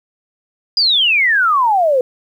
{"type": "exponential sweep", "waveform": "sine", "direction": "down", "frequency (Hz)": [4978, 488.9], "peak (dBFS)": -10, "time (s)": [0.77, 2.01], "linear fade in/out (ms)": 2, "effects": ["8-bit"]}